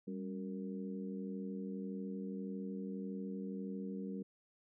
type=harmonic tone with a mistuned harmonic; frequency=92.5 Hz; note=F#2; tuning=in tune; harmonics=2 / 3 / 4 / 5; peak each=-41 / -47 / -51 / -49 dBFS; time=0.07-4.23 s; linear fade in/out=10 ms; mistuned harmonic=2; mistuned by=+98 cents; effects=none